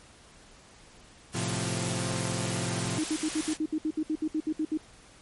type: noise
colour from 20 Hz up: white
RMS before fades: -35 dBFS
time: 1.32-3.58 s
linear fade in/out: 50 ms
type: chord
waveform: sawtooth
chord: F major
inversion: first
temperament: equal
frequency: 110 / 130.81 / 174.61 Hz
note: A2 / C3 / F3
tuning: 0 / 0 / 0 cents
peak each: -30 dBFS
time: 1.34-2.99 s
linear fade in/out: 10 ms
type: tone bursts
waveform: sine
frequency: 311.1 Hz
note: D#4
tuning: in tune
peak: -25 dBFS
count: 15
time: 2.98-4.775 s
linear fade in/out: 5 ms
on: 59 ms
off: 65 ms
effects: pink hiss -54 dBFS RMS until 5.21 s + MP3 48 kbps